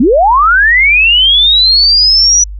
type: linear sweep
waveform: sine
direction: up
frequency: 207.7 to 5920 Hz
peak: -4 dBFS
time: 0-2.44 s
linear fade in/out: 5 ms
effects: added 50 Hz sine -21 dBFS peak until 2.59 s